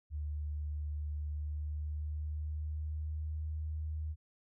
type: tone with pitch glide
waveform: sine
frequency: 74.6 to 77.41 Hz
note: D2 to D#2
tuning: +28 to -8 cents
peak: -35 dBFS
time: 0.1-4.16 s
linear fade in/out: 50 ms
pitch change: +64 cents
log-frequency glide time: 1.23-3.47 s
effects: none